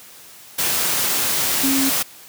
sine tone in noise, 270 Hz, C#4, 45 cents flat, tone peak -18 dBFS, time 1.63-1.9 s, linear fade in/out 10 ms, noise white, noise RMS -20 dBFS, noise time 0.58-2.03 s, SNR -1 dB, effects white hiss -43 dBFS RMS until 2.28 s + high-pass 80 Hz 12 dB/octave

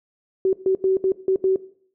sine tone bursts at uneven times, 380 Hz, F#4, 46 cents sharp, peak -15 dBFS, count 6, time 0.45-0.53 / 0.66-0.75 / 0.84-0.97 / 1.04-1.12 / 1.28-1.36 / 1.44-1.56 s, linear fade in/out 2 ms, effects noise-tail reverb RT60 0.6 s tail -18 dB re dry

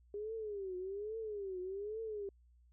sine tone with vibrato, 404.1 Hz, G#4, 47 cents flat, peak -39 dBFS, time 0.14-2.29 s, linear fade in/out 2 ms, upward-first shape triangle, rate 1.2 Hz, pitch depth 200 cents each way, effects added 60 Hz sine -63 dBFS peak until 2.72 s

